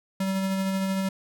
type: tone with tremolo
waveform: square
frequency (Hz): 192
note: G3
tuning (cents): -36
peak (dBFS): -24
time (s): 0.2-1.09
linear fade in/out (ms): 5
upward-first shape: sine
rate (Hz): 13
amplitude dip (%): 25
effects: none